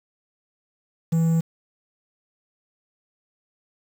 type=tone with quantisation; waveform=triangle; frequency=164.1 Hz; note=E3; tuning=8 cents flat; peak=-15 dBFS; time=1.12-1.41 s; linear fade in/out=10 ms; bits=7; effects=none